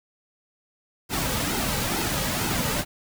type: noise with flanger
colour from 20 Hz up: pink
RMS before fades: -26 dBFS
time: 1.09-2.85 s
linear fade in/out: 50 ms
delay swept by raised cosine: 1.7 to 2.9 ms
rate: 2.2 Hz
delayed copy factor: -0.55
effects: none